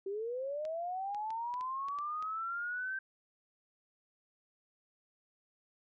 sine linear sweep, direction up, 380 to 1568 Hz, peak -35 dBFS, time 0.06-2.99 s, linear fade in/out 5 ms
clicks, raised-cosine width 0.2 ms, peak -34 dBFS, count 8, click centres 0.652 / 1.147 / 1.305 / 1.54 / 1.61 / 1.885 / 1.987 / 2.225 s
effects none

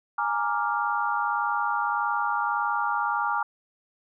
sine chord, Bb dominant seventh, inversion third, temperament equal, 830.6 / 932.3 / 1174.7 / 1396.9 Hz, Ab5 / Bb5 / D6 / F6, 0 / 0 / 0 / 0 cents, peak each -29 dBFS, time 0.18-3.43 s, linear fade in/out 5 ms, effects none

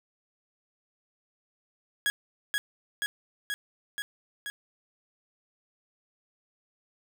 30% pulse tone with echo, 1661.2 Hz, G#6, in tune, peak -21 dBFS, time 2.06-2.1 s, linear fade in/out 0 ms, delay 480 ms, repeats 5, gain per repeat -2 dB, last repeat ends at 4.5 s, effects none

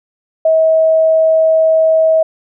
sine tone, 641 Hz, E5, 49 cents flat, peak -7 dBFS, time 0.45-2.23 s, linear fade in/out 5 ms, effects none

